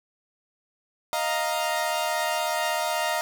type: chord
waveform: sawtooth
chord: Eb suspended second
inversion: none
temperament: equal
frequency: 622.3 / 698.5 / 932.3 Hz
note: Eb5 / F5 / Bb5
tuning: 0 / 0 / 0 cents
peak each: -25 dBFS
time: 1.13-3.21 s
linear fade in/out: 0 ms
effects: none